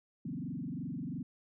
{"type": "tone with frequency modulation", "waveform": "sine", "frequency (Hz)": 207.7, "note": "G#3", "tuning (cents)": 0, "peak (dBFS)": -36, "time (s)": [0.25, 1.23], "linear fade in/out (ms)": 5, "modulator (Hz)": 22.9, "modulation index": 3, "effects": []}